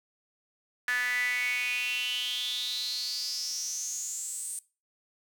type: tone with high-pass filter sweep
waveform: sawtooth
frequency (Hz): 247.2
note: B3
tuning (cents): +2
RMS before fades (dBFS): -32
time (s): 0.88-4.59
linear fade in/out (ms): 2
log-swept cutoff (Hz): 1700 to 8800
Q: 9.4
effects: noise-tail reverb RT60 0.3 s tail -20 dB re dry